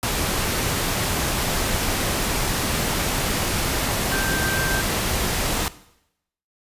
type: tone in noise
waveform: sine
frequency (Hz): 1568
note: G6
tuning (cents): 0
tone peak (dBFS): -25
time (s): 4.12-4.81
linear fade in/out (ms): 0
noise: pink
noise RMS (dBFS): -23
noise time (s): 0.03-5.68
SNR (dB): -5
effects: noise-tail reverb RT60 0.8 s tail -17 dB re dry + resampled to 32000 Hz